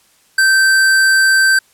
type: tone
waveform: square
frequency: 1556 Hz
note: G6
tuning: 13 cents flat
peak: -9 dBFS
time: 0.38-1.59 s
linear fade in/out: 5 ms
effects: white hiss -53 dBFS RMS until 1.73 s + low-pass 12000 Hz 12 dB/octave